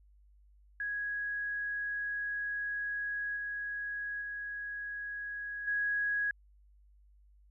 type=tone with level steps; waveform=sine; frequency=1661.2 Hz; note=G#6; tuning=in tune; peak=-33 / -35 / -37 / -29 dBFS; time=0.8-6.31 s; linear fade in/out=2 ms; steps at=3.36 / 4.21 / 5.67 s; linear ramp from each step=10 ms; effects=added 50 Hz sine -59 dBFS peak until 7.5 s